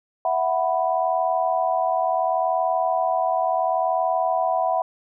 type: chord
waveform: sine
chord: E suspended second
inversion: none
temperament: equal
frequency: 659.3 / 740 / 987.8 Hz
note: E5 / F#5 / B5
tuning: 0 / 0 / 0 cents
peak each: -23 / -22 / -26 dBFS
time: 0.25-4.82 s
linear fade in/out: 2 ms
effects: none